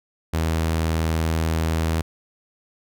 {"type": "tone", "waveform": "sawtooth", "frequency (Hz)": 80.8, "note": "E2", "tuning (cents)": -34, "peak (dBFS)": -16, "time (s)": [0.33, 2.02], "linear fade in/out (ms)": 10, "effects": []}